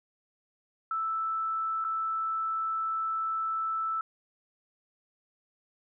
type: tone with dropouts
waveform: sine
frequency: 1318.5 Hz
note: E6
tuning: in tune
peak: -28 dBFS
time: 0.91-4.01 s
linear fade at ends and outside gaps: 2 ms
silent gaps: 1.842-1.848 s
effects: none